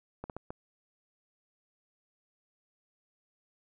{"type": "clicks", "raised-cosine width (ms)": 1, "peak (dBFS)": -25, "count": 4, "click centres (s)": [0.24, 0.298, 0.366, 0.505], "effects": []}